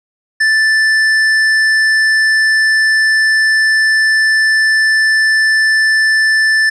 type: tone with hard clipping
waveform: sine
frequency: 1760 Hz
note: A6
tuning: in tune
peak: -10 dBFS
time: 0.4-6.7 s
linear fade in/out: 10 ms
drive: 8 dB
effects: resampled to 32000 Hz